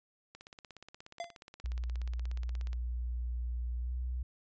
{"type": "click train", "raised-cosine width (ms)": 0.2, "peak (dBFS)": -32, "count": 41, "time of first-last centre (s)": [0.35, 2.731], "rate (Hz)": 16.8}
{"type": "tone with exponential decay", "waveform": "square", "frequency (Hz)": 686, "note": "F5", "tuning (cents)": -31, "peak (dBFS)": -34, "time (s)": [1.2, 1.36], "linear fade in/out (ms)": 1, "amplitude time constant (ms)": 33}
{"type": "tone with pitch glide", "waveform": "sine", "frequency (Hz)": [60.1, 62.04], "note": ["B1", "B1"], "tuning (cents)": [-46, 9], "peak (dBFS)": -33, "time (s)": [1.64, 4.23], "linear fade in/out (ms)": 5, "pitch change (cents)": 55, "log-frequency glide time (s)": [3.8, 3.93]}
{"effects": ["resampled to 16000 Hz"]}